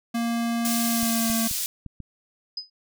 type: tone with pitch glide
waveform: square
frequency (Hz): 233.1 to 226.7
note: A#3 to A#3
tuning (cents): 0 to -48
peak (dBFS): -24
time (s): 0.14-1.48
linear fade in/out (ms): 10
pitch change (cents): -48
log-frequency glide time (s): 0.85-1.31
type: high-pass noise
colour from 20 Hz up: pink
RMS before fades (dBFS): -28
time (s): 0.65-1.66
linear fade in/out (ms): 0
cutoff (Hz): 5300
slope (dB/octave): 12
type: clicks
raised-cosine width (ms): 5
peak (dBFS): -25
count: 5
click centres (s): 1.031 / 1.3 / 1.512 / 1.863 / 2.003
type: tone with exponential decay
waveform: sine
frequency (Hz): 5010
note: D#8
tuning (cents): +11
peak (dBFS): -25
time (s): 2.57-2.7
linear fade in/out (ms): 5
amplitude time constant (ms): 28
effects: none